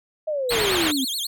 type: exponential sweep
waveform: sine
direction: down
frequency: 638 to 253.9 Hz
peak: -22 dBFS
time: 0.27-1.05 s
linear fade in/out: 10 ms
type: tone with vibrato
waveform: sawtooth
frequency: 3729 Hz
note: A#7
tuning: in tune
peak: -22 dBFS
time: 0.49-1.27 s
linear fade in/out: 5 ms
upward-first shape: sine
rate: 9.3 Hz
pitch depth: 290 cents each way
type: low-pass noise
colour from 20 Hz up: white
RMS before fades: -25 dBFS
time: 0.5-0.92 s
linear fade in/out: 20 ms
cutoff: 3400 Hz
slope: 24 dB/octave
effects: none